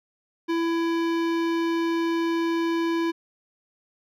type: tone with hard clipping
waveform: sine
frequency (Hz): 333.3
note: E4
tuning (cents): +19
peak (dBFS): -24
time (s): 0.48-3.12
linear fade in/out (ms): 20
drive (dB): 18
effects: none